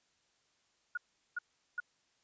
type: tone bursts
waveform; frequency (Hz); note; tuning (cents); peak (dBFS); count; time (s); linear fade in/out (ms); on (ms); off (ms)
sine; 1444; F#6; -43; -33; 3; 0.95-1.802; 5; 24; 390
effects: white hiss -74 dBFS RMS until 2.23 s + resampled to 16000 Hz